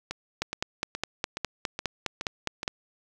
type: two click trains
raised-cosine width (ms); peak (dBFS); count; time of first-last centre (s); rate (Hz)
0.2; -15 / -10; 7 / 12; 0.11-2.631 / 0.42-2.679; 2.38 / 4.87
effects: 8-bit